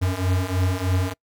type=beating tone pair; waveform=square; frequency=90.5 / 93.7 Hz; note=F#2 / F#2; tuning=-38 / +22 cents; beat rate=3.2 Hz; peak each=-25 / -23 dBFS; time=0.01-1.14 s; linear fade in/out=20 ms; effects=noise-tail reverb RT60 0.1 s tail -25 dB re dry